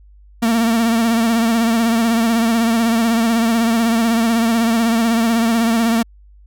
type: tone with vibrato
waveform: 45% pulse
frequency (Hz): 229.1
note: A#3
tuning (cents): -30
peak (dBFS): -13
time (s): 0.42-6.03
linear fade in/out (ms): 10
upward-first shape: triangle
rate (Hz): 16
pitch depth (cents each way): 59
effects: added 50 Hz sine -42 dBFS peak until 6.46 s